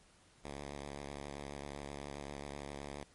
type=tone with vibrato; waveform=5% pulse; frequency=71.1 Hz; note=C#2; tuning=45 cents sharp; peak=-32 dBFS; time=0.44-3.04 s; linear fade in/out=5 ms; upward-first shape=square; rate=7.6 Hz; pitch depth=28 cents each way; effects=pink hiss -65 dBFS RMS until 3.14 s + MP3 48 kbps